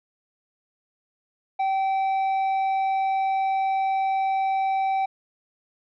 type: tone with tanh clipping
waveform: sine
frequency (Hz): 772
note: G5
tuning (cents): -27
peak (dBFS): -22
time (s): 1.59-5.06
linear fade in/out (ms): 10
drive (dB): 6
effects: none